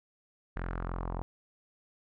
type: tone with low-pass filter sweep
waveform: sawtooth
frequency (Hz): 43.51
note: F1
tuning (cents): -6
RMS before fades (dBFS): -36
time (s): 0.56-1.22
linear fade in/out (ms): 0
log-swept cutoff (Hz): 1700 to 920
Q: 2.9
effects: none